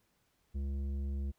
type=tone with tanh clipping; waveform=sine; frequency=69.3 Hz; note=C#2; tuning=in tune; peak=-35 dBFS; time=0.54-1.32 s; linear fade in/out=20 ms; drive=10 dB; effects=pink hiss -75 dBFS RMS until 1.38 s

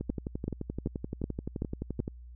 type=two click trains; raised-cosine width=3 ms; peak=-21 / -18 dBFS; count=25 / 6; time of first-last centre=0.01-2.079 / 0.1-2.001 s; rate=11.6 / 2.63 Hz; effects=added 60 Hz sine -45 dBFS peak until 2.35 s

